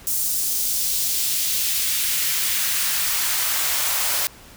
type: noise with high-pass filter sweep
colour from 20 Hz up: white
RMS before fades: -22 dBFS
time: 0.07-4.27 s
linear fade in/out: 0 ms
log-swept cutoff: 7100 to 610 Hz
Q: 0.89
effects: pink hiss -45 dBFS RMS until 4.56 s

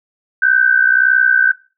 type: tone pair together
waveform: sine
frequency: 1510.4 / 1572 Hz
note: F#6 / G6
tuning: +35 / +4 cents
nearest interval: minor second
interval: 69 cents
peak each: -12 dBFS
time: 0.42-1.52 s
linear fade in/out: 5 ms
effects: noise-tail reverb RT60 0.3 s tail -18 dB re dry

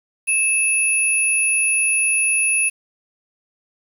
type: tone pair together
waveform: sine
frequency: 2612 / 10448 Hz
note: E7 / E9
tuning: -17 / -17 cents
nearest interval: 2 octaves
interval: 2400 cents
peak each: -18 dBFS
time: 0.27-2.7 s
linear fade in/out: 20 ms
effects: 7-bit

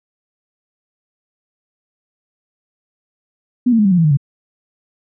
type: tone with pitch steps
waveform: sine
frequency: 246.9 / 227.7 / 210 / 193.71 / 178.67 / 164.79 / 151.98 / 140.18 Hz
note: B3 / A#3 / G#3 / G3 / F3 / E3 / D#3 / C#3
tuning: 0 / -40 / +19 / -20 / +40 / 0 / -40 / +20 cents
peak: -9 dBFS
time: 3.66-4.172 s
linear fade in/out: 10 ms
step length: 64 ms
effects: none

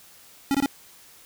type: tone bursts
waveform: square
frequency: 277.2 Hz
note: C#4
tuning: in tune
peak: -20 dBFS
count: 3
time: 0.51-0.659 s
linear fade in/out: 0 ms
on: 35 ms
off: 22 ms
effects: white hiss -51 dBFS RMS until 1.25 s

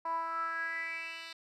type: tone with band-pass filter sweep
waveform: 10% pulse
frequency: 329.6 Hz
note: E4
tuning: in tune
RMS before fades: -37 dBFS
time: 0.05-1.33 s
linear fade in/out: 5 ms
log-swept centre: 900 to 3500 Hz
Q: 6.7
effects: none

